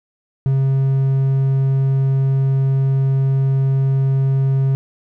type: tone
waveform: triangle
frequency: 134.9 Hz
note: C#3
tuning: 47 cents flat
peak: -11 dBFS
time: 0.46-4.75 s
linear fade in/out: 0 ms
effects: none